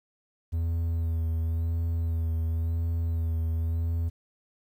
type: tone with vibrato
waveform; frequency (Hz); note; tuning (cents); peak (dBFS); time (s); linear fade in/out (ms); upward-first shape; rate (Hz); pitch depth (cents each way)
triangle; 82.41; E2; 0; -23; 0.52-4.1; 20; sine; 0.94; 21
effects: 10-bit